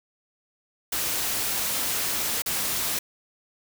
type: noise with dropouts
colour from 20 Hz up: white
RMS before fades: -27 dBFS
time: 0.92-2.99 s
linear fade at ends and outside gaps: 5 ms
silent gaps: 2.421-2.46 s
effects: none